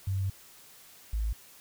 sine tone pair in turn, 96.5 / 54.16 Hz, G2 / A1, -27 / -27 cents, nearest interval minor seventh, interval 1000 cents, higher first, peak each -27 / -27 dBFS, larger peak neither, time 0.07-0.3 / 1.13-1.33 s, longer first, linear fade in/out 5 ms, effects white hiss -54 dBFS RMS until 1.6 s

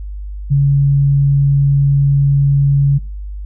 sine tone, 140 Hz, C#3, 18 cents sharp, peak -8 dBFS, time 0.5-2.99 s, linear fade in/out 20 ms, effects noise-tail reverb RT60 0.3 s tail -24 dB re dry + added 50 Hz sine -23 dBFS peak until 3.45 s

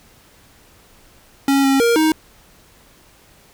square tone with pitch steps, 275.4 / 271.5 / 468.2 / 314.2 Hz, C#4 / C#4 / A#4 / D#4, -11 / -36 / +8 / +17 cents, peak -13 dBFS, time 1.48-2.12 s, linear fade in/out 2 ms, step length 160 ms, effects pink hiss -50 dBFS RMS until 3.53 s

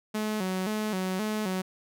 sawtooth tone with vibrato, 200 Hz, G3, 35 cents sharp, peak -24 dBFS, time 0.14-1.62 s, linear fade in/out 10 ms, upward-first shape square, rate 1.9 Hz, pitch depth 120 cents each way, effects none

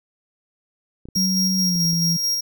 clicks, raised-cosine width 3 ms, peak -25 dBFS, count 6, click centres 1.055 / 1.087 / 1.159 / 1.757 / 1.852 / 1.932 s
45% pulse tone with tremolo, 5600 Hz, F8, 4 cents sharp, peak -19 dBFS, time 1.15-2.41 s, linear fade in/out 10 ms, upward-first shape square, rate 4.6 Hz, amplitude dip 30%
sine tone with pitch glide, 187.2 to 167.74 Hz, F#3 to E3, +20 to +30 cents, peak -20 dBFS, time 1.16-2.17 s, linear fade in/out 10 ms, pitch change -190 cents, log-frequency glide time 1.6-1.84 s
effects none

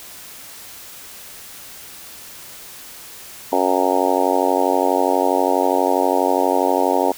harmonic tone, 92.3 Hz, F#2, 4 cents flat, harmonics 3 / 4 / 5 / 6 / 7 / 8 / 9 / 10, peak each -23 / -23 / -23 / -23 / -23 / -23 / -23 / -23 dBFS, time 3.52-7.12 s, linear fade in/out 5 ms, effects white hiss -38 dBFS RMS until 7.17 s

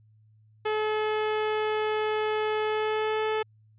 sawtooth tone with pitch glide, 429.5 to 434 Hz, A4 to A4, -42 to -24 cents, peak -21 dBFS, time 0.65-3.43 s, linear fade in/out 10 ms, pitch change +18 cents, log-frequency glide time 2.64-3.23 s, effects added 108 Hz sine -56 dBFS peak until 3.78 s + resampled to 8000 Hz

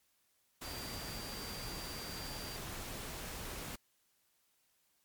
sine tone in noise, 4718 Hz, D8, 7 cents sharp, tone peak -48 dBFS, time 0.64-2.57 s, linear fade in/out 10 ms, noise pink, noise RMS -44 dBFS, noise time 0.61-3.76 s, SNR -7 dB, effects white hiss -75 dBFS RMS until 5.04 s + MP3 96 kbps

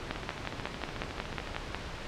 two click trains, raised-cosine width 0.3 ms, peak -15 / -21 dBFS, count 10 / 20, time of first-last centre 0.11-1.746 / 0.16-1.547 s, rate 5.5 / 13.7 Hz, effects pink hiss -40 dBFS RMS until 2.07 s + low-pass 4000 Hz 12 dB/octave

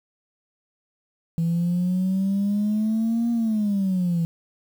sine exponential two-way sweep, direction up then down, 164.81 to 236.4 to 164.81 Hz, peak -18 dBFS, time 1.38-4.25 s, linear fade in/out 0 ms, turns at 3.31 s, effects tanh soft clip ceiling -17 dBFS + 8-bit

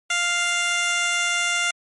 15% pulse tone with high-pass filter, 698.5 Hz, F5, in tune, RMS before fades -22 dBFS, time 0.1-1.71 s, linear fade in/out 5 ms, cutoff 1400 Hz, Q 0.61, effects MP3 48 kbps

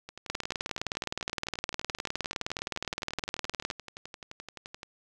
two click trains, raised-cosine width 0.2 ms, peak -13 / -24 dBFS, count 67 / 56, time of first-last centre 0.3-3.702 / 0.09-4.831 s, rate 19.4 / 11.6 Hz, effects none

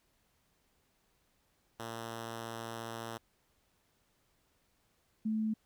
5% pulse / sine tone pair in turn, 114.6 / 218.1 Hz, A#2 / A3, -29 / -15 cents, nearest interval major seventh, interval 1114 cents, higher second, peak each -29 / -30 dBFS, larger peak first, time 1.79-3.18 / 5.25-5.54 s, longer first, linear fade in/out 10 ms, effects pink hiss -74 dBFS RMS until 5.65 s

